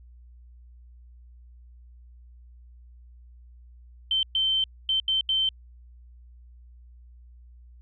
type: tone bursts at uneven times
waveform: sine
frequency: 3100 Hz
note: G7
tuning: 20 cents flat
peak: -21 dBFS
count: 5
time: 4.11-4.23 / 4.35-4.64 / 4.89-5 / 5.08-5.21 / 5.29-5.49 s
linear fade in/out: 2 ms
effects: added 60 Hz sine -47 dBFS peak until 7.81 s